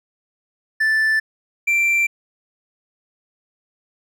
triangle tone pair in turn, 1760 / 2353 Hz, A6 / D7, 0 / +3 cents, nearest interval perfect fourth, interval 503 cents, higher second, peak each -13 dBFS, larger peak neither, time 0.8-1.2 / 1.67-2.07 s, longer neither, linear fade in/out 10 ms, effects none

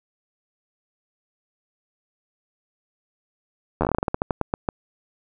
slowing click train, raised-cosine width 1 ms, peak -7 dBFS, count 17, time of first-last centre 3.81-4.688 s, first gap 11 ms, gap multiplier 1.19, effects none

